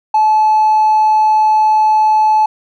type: tone with hard clipping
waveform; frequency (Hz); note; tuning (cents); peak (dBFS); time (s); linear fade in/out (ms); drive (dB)
sine; 863; A5; -34; -8; 0.14-2.46; 5; 1
effects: none